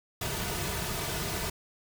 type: noise with comb filter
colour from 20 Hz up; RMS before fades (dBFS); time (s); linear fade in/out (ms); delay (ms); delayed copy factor
pink; -33; 0.21-1.5; 5; 3.7; -0.65
effects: none